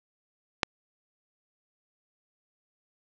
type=click; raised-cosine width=0.2 ms; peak=-4 dBFS; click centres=0.632 s; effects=low-pass 5000 Hz 12 dB/octave